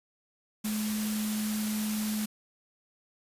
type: tone in noise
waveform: sine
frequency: 213.6 Hz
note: G#3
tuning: 49 cents sharp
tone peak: -29 dBFS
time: 0.64-2.26 s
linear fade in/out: 10 ms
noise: white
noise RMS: -37 dBFS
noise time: 0.64-2.26 s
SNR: +5 dB
effects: resampled to 32000 Hz